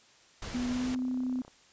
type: noise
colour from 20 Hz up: pink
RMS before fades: -40 dBFS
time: 0.42-0.95 s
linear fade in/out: 2 ms
type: tone with pitch glide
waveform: sine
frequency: 246.9 to 254.1 Hz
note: B3 to B3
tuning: 0 to +49 cents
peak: -29 dBFS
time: 0.54-1.42 s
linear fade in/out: 10 ms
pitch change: +49 cents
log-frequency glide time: 0.68-0.89 s
type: click train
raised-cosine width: 1 ms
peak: -36 dBFS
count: 18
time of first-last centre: 0.96-1.48 s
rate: 32.7 Hz
effects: white hiss -60 dBFS RMS until 1.72 s + resampled to 16000 Hz